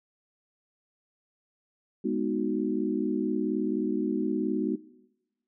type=chord; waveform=sine; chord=G# minor seventh; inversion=none; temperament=equal; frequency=207.7 / 246.9 / 311.1 / 370 Hz; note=G#3 / B3 / D#4 / F#4; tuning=0 / 0 / 0 / 0 cents; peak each=-31 dBFS; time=2.04-4.76 s; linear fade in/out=10 ms; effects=noise-tail reverb RT60 1.0 s tail -19 dB re dry